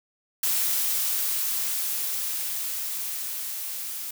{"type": "noise with level ramp", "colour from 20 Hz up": "blue", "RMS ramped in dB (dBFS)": [-24, -34], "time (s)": [0.43, 4.11], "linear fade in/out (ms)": 5, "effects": []}